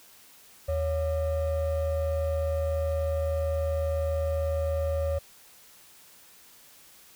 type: ring-modulated tone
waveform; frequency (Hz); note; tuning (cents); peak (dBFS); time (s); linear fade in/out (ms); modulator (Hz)
triangle; 318.3; D#4; +39; -20; 0.68-5.19; 10; 239
effects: white hiss -54 dBFS RMS until 7.15 s